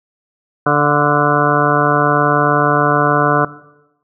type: harmonic tone with a mistuned harmonic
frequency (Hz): 146.83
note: D3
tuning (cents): 0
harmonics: 1 / 2 / 3 / 4 / 5 / 7 / 8 / 9 / 10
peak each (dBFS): -19 / -19 / -19 / -19 / -19 / -19 / -19 / -19 / -19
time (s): 0.66-3.45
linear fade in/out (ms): 5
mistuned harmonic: 5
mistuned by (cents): -24
effects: noise-tail reverb RT60 0.9 s tail -17 dB re dry